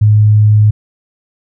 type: tone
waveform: sine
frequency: 106.1 Hz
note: G#2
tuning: 38 cents sharp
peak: -4 dBFS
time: 0.01-0.71 s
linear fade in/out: 10 ms
effects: none